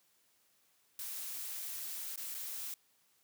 blue noise with dropouts, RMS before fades -42 dBFS, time 0.99-2.74 s, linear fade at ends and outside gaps 1 ms, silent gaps 2.159-2.176 / 2.344-2.348 s, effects white hiss -72 dBFS RMS until 3.23 s + high-pass 80 Hz 12 dB/octave

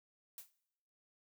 blue noise with exponential decay, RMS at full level -45 dBFS, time 0.38-0.52 s, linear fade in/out 1 ms, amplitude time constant 30 ms, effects noise-tail reverb RT60 0.8 s tail -20 dB re dry

